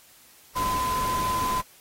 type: tone in noise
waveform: sine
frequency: 1017 Hz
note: C6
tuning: 50 cents flat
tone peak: -24 dBFS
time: 0.55-1.62 s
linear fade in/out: 20 ms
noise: pink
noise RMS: -33 dBFS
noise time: 0.55-1.62 s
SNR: +6 dB
effects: white hiss -54 dBFS RMS until 1.8 s + AAC 48 kbps